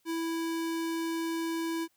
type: tone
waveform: square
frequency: 329.6 Hz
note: E4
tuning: in tune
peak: -31 dBFS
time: 0.05-1.88 s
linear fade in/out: 50 ms
effects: white hiss -72 dBFS RMS until 1.96 s